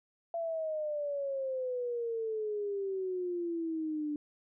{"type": "exponential sweep", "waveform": "sine", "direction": "down", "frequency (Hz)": [678, 293.7], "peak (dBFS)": -32, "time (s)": [0.34, 4.16], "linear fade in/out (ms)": 2, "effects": []}